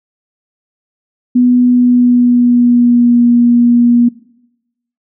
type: tone with pitch glide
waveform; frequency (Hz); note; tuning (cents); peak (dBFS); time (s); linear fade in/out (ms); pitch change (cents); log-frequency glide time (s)
sine; 246.9 to 239.3; B3 to A#3; 0 to +46; -5; 1.35-4.09; 10; -54; 1.66-3.24
effects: noise-tail reverb RT60 0.9 s tail -20 dB re dry